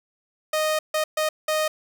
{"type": "tone bursts at uneven times", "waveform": "sawtooth", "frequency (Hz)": 620, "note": "D#5", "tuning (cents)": -6, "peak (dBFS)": -17, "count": 4, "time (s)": [[0.53, 0.79], [0.94, 1.04], [1.17, 1.29], [1.48, 1.68]], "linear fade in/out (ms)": 5, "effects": []}